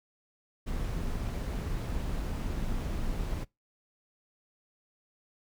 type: noise with amplitude modulation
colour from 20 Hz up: brown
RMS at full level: -31 dBFS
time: 0.66-3.45 s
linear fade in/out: 20 ms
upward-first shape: sine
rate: 206 Hz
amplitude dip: 40%
effects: noise-tail reverb RT60 0.2 s tail -24 dB re dry